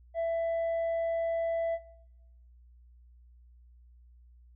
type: tone with tanh clipping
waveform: sine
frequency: 665 Hz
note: E5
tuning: 15 cents sharp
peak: -28 dBFS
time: 0.14-1.79 s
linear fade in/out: 50 ms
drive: 2 dB
effects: noise-tail reverb RT60 1.0 s tail -22 dB re dry + added 60 Hz sine -54 dBFS peak until 4.55 s